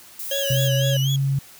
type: noise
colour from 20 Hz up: violet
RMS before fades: -31 dBFS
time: 0.19-0.68 s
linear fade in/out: 5 ms
type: tone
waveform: square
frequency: 554.4 Hz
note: C#5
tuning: in tune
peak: -25 dBFS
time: 0.31-0.97 s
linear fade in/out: 5 ms
type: tone with vibrato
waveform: 35% pulse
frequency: 3136 Hz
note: G7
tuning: in tune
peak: -24 dBFS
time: 0.31-1.16 s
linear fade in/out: 2 ms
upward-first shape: sine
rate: 4 Hz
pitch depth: 130 cents each way
type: tone with pitch glide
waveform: sine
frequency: 130.81 to 137.15 Hz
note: C3 to C#3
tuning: 0 to -18 cents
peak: -18 dBFS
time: 0.5-1.39 s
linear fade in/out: 5 ms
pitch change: +82 cents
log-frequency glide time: 0.73-1.16 s
effects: white hiss -46 dBFS RMS until 1.59 s